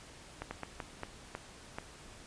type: slowing click train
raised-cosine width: 0.5 ms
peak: -23 dBFS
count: 7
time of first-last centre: 0.42-1.785 s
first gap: 90 ms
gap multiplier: 1.37
effects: pink hiss -53 dBFS RMS until 2.26 s + resampled to 22050 Hz